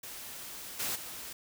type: noise with level steps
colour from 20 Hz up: white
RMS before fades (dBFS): -44 / -34 / -43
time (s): 0.03-1.33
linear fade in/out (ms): 5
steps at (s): 0.79 / 0.95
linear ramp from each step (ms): 10
effects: none